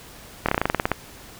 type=slowing click train; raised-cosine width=0.5 ms; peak=-4 dBFS; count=12; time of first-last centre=0.46-0.917 s; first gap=26 ms; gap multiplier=1.09; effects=pink hiss -44 dBFS RMS until 1.39 s